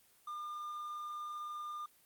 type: tone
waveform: triangle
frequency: 1205 Hz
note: D6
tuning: 44 cents sharp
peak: -38 dBFS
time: 0.27-1.86 s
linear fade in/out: 5 ms
effects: white hiss -67 dBFS RMS until 2.05 s + Opus 24 kbps